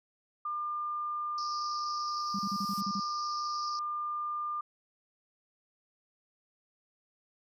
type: tone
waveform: sine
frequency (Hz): 1200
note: D6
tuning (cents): +37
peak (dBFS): -32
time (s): 0.45-4.61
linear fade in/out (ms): 5
type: band-pass noise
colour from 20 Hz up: pink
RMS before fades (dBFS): -43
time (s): 1.38-3.79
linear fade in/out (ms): 0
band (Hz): 4700 to 5500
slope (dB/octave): 96
type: noise with exponential growth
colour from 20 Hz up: violet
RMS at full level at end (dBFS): -43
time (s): 1.84-2.81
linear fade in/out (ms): 5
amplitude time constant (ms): 210
type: tone bursts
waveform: sine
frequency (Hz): 197.9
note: G3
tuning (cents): +17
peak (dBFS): -33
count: 8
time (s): 2.34-3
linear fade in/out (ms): 5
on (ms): 51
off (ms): 36
effects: resampled to 32000 Hz